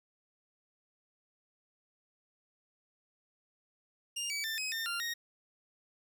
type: tone with pitch steps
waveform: 20% pulse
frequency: 2813 / 2286 / 1784 / 2536 / 1811 / 1391 / 1868 Hz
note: F7 / D7 / A6 / D#7 / A6 / F6 / A#6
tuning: +12 / -47 / +23 / +32 / +49 / -7 / +3 cents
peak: -29 dBFS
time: 4.16-5.14 s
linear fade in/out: 10 ms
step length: 140 ms
effects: none